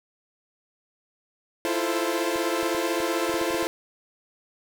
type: chord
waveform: sawtooth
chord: F major seventh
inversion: third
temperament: equal with one note detuned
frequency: 329.6 / 345.4 / 440 / 523.3 Hz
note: E4 / F4 / A4 / C5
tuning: 0 / -19 / 0 / 0 cents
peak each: -25 / -25 / -27 / -26 dBFS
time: 1.65-3.67 s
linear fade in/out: 0 ms
type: clicks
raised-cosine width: 3 ms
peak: -30 dBFS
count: 10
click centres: 2.359 / 2.63 / 2.748 / 3.003 / 3.295 / 3.342 / 3.414 / 3.506 / 3.545 / 3.627 s
effects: none